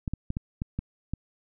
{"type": "clicks", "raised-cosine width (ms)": 5, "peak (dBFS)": -17, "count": 7, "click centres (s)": [0.078, 0.136, 0.304, 0.369, 0.619, 0.79, 1.136], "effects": []}